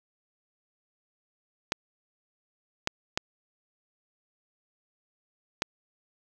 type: clicks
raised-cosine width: 0.2 ms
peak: -8 dBFS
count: 4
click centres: 1.721 / 2.874 / 3.175 / 5.621 s
effects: none